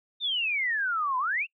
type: exponential two-way sweep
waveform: sine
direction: down then up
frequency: 3693 to 990 to 2841 Hz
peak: -25 dBFS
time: 0.2-1.47 s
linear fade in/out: 50 ms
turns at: 1.18 s
effects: noise-tail reverb RT60 0.1 s tail -26 dB re dry